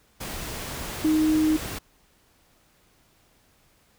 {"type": "tone in noise", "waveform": "sine", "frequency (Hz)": 311.1, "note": "D#4", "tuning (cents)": 0, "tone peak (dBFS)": -18, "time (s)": [1.04, 1.57], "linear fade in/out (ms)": 10, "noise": "pink", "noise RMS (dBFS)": -34, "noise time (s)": [0.2, 1.79], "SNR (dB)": 13, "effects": ["pink hiss -62 dBFS RMS until 3.98 s"]}